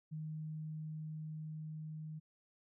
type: tone with level ramp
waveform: sine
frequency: 155.56 Hz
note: D#3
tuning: in tune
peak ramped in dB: -40 to -43 dBFS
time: 0.11-2.2 s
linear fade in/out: 20 ms
effects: none